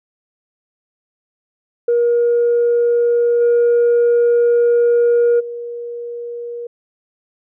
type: tone with level steps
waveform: sine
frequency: 475.1 Hz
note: A#4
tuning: 33 cents sharp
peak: -10 / -8 / -24 dBFS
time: 1.88-6.67 s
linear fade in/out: 5 ms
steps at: 3.4 / 5.39 s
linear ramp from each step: 20 ms
effects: tanh soft clip ceiling -8 dBFS